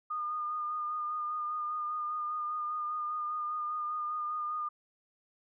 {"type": "tone with vibrato", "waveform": "sine", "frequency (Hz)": 1219, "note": "D#6", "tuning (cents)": -36, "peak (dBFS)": -32, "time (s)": [0.1, 4.69], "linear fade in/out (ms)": 10, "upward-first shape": "sine", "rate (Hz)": 5, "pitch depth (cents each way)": 21, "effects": []}